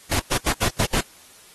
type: noise bursts at uneven times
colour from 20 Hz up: pink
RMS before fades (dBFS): -21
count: 6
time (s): 0.11-0.2 / 0.31-0.38 / 0.46-0.53 / 0.61-0.69 / 0.79-0.86 / 0.93-1.01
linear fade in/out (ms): 10
effects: white hiss -49 dBFS RMS until 1.54 s + AAC 32 kbps